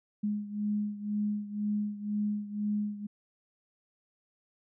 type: beating tone pair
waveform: sine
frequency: 207.7 / 209.7 Hz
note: G#3 / G#3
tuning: 0 / +17 cents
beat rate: 2 Hz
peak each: -31 / -35 dBFS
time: 0.23-3.07 s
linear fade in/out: 10 ms
effects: none